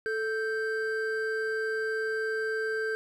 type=tone pair together; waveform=triangle; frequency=439.2 / 1568 Hz; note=A4 / G6; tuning=-3 / 0 cents; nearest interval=octave + minor seventh; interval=2203 cents; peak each=-28 / -30 dBFS; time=0.06-2.95 s; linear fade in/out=0 ms; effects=none